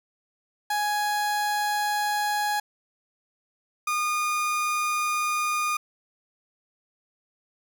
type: tone pair in turn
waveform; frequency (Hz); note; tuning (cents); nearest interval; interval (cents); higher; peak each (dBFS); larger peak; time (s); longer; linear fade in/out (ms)
30% pulse; 833 / 1220.5; G#5 / D#6; +5 / -34; perfect fifth; 661; second; -21; neither; 0.7-2.6 / 3.87-5.77; neither; 5
effects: none